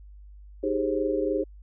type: chord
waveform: sine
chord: Ab major seventh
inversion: second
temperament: equal with one note detuned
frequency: 311.1 / 392 / 415.3 / 531.8 Hz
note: Eb4 / G4 / Ab4 / C5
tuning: 0 / 0 / 0 / +28 cents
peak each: -29 dBFS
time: 0.63-1.44 s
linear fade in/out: 10 ms
effects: added 50 Hz sine -44 dBFS peak until 1.62 s